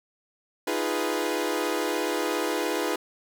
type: chord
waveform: sawtooth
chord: F half-diminished seventh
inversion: third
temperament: equal with one note detuned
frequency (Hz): 311.1 / 348.2 / 415.3 / 493.9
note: Eb4 / F4 / Ab4 / Cb5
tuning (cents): 0 / -5 / 0 / 0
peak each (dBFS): -27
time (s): 0.67-2.96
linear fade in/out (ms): 5
effects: none